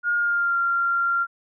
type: tone with pitch glide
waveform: sine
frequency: 1424 to 1383.5 Hz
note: F6 to F6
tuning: +33 to -17 cents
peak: -19 dBFS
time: 0.03-1.27 s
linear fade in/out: 50 ms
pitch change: -50 cents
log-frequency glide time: 0.15-0.57 s
effects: none